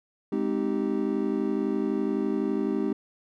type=chord; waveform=triangle; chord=Ab major seventh; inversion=none; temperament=just; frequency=207.7 / 259.6 / 311.5 / 389.3 Hz; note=Ab3 / C4 / Eb4 / G4; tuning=0 / -13 / +2 / -12 cents; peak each=-28 dBFS; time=0.32-2.93 s; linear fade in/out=5 ms; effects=none